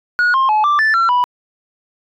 sine tone with pitch steps, 1452 / 1062 / 855 / 1175 / 1757 / 1356 / 984 Hz, F#6 / C6 / A5 / D6 / A6 / E6 / B5, -33 / +25 / -50 / +1 / -3 / +49 / -7 cents, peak -8 dBFS, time 0.19-1.24 s, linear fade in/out 0 ms, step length 150 ms, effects tanh soft clip ceiling -10 dBFS

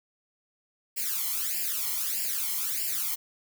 blue noise with flanger, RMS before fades -30 dBFS, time 0.96-3.16 s, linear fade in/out 20 ms, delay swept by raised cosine 0.4 to 0.96 ms, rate 1.6 Hz, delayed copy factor +0.95, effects none

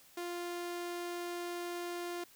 sawtooth tone, 349.2 Hz, F4, in tune, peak -34 dBFS, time 0.17-2.24 s, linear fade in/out 5 ms, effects white hiss -61 dBFS RMS until 2.35 s

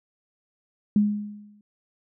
sine tone with exponential decay, 207.7 Hz, G#3, in tune, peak -14 dBFS, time 0.96-1.61 s, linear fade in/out 2 ms, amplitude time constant 140 ms, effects none

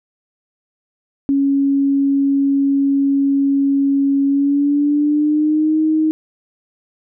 sine tone with pitch glide, 277.2 to 312.9 Hz, C#4 to D#4, 0 to +10 cents, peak -12 dBFS, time 1.29-6.11 s, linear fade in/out 0 ms, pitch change +210 cents, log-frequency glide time 4.26-5.79 s, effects none

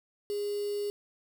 sine tone with quantisation, 410 Hz, G#4, 22 cents flat, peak -30 dBFS, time 0.3-0.9 s, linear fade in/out 0 ms, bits 7, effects none

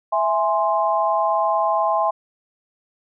sine chord, E augmented, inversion none, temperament equal, 659.3 / 830.6 / 1046.5 Hz, E5 / G#5 / B#5, 0 / 0 / 0 cents, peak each -21 dBFS, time 0.12-2.11 s, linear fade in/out 10 ms, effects none

